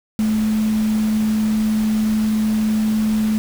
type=tone in noise; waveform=sine; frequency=216.4 Hz; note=A3; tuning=29 cents flat; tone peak=-15 dBFS; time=0.19-3.38 s; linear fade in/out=0 ms; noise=pink; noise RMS=-33 dBFS; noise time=0.19-3.38 s; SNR=+15 dB; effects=none